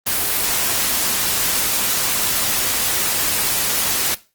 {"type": "noise", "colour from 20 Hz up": "white", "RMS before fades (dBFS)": -19, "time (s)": [0.06, 4.15], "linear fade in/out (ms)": 10, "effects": ["noise-tail reverb RT60 0.3 s tail -18 dB re dry", "Opus 24 kbps"]}